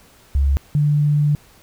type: tone pair in turn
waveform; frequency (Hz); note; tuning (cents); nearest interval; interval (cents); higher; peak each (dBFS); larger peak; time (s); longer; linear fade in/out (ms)
sine; 69.3 / 147.48; C#2 / D3; 0 / +8; octave + minor second; 1308; second; -13; neither; 0.35-0.57 / 0.75-1.35; second; 0
effects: pink hiss -50 dBFS RMS until 1.62 s